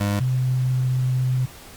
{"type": "tone pair in turn", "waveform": ["25% pulse", "sine"], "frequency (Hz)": [101.9, 128.03], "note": ["G#2", "C3"], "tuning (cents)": [-32, -37], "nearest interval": "major third", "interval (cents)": 395, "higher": "second", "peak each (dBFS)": [-16, -18], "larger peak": "first", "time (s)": [[0, 0.2], [0.2, 1.46]], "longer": "second", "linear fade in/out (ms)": 10, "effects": ["pink hiss -43 dBFS RMS until 1.76 s", "Opus 48 kbps"]}